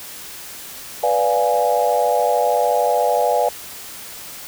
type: chord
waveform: sine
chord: B diminished seventh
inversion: none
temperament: equal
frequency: 493.9 / 587.3 / 698.5 / 830.6 Hz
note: B4 / D5 / F5 / Ab5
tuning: 0 / 0 / 0 / 0 cents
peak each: -20 dBFS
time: 1.03-3.49 s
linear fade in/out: 5 ms
effects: white hiss -35 dBFS RMS until 4.47 s